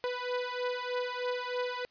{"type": "beating tone pair", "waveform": "sawtooth", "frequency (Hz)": [493.9, 497.1], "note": ["B4", "B4"], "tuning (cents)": [0, 11], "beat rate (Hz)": 3.2, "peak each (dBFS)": -31, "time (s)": [0.04, 1.85], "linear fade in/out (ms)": 0, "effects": ["white hiss -67 dBFS RMS until 1.9 s", "resampled to 11025 Hz"]}